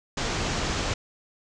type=low-pass noise; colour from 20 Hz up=pink; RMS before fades=-28 dBFS; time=0.17-0.94 s; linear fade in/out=5 ms; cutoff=7300 Hz; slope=48 dB/octave; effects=none